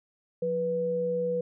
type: tone pair together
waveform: sine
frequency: 176.7 / 491.2 Hz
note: F3 / B4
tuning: +21 / -9 cents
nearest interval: octave + tritone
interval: 1770 cents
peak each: -35 / -26 dBFS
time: 0.42-1.41 s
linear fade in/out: 5 ms
effects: none